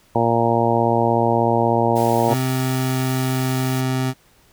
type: harmonic tone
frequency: 116.54 Hz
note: A#2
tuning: in tune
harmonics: 1 / 2 / 3 / 4 / 5 / 6 / 7 / 8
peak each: -23 / -23 / -23 / -23 / -23 / -23 / -23 / -23 dBFS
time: 0.15-2.34 s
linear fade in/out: 5 ms
type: high-pass noise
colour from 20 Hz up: white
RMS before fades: -35 dBFS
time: 1.95-3.82 s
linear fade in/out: 20 ms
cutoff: 1100 Hz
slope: 48 dB/octave
type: tone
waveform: 25% pulse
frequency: 130 Hz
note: C3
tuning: 11 cents flat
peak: -15 dBFS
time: 2.27-4.14 s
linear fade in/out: 50 ms
effects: pink hiss -55 dBFS RMS until 4.52 s